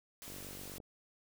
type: noise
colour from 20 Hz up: white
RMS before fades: -49 dBFS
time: 0.22-0.78 s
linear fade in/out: 0 ms
type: click train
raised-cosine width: 2 ms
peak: -37 dBFS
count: 26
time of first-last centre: 0.28-0.802 s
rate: 47.9 Hz
effects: none